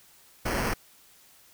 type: noise with sample-and-hold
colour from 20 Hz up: pink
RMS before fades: -28 dBFS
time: 0.45-0.74 s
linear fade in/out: 10 ms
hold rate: 3675 Hz
effects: white hiss -57 dBFS RMS until 1.53 s